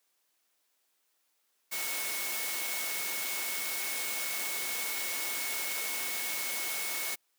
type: tone in noise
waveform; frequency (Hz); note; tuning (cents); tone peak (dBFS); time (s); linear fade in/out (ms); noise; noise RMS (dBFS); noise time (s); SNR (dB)
sine; 2200; C#7; -14; -39; 1.71-7.16; 20; white; -35; 1.71-7.16; -7
effects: white hiss -75 dBFS RMS until 7.38 s + high-pass 300 Hz 12 dB/octave